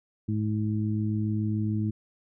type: harmonic tone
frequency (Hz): 107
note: A2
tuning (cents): -48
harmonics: 1 / 2 / 3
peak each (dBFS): -27 / -29 / -34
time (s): 0.28-1.91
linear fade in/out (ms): 10
effects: none